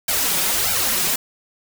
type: noise with flanger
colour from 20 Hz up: white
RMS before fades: -20 dBFS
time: 0.08-1.16 s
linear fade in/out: 5 ms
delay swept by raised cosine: 1.3 to 5.5 ms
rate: 1.6 Hz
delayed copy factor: +0.95
effects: none